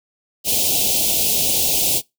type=band-stop noise; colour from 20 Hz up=white; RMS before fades=-18 dBFS; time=0.44-2.02 s; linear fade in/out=50 ms; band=790 to 2600 Hz; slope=48 dB/octave; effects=noise-tail reverb RT60 0.2 s tail -24 dB re dry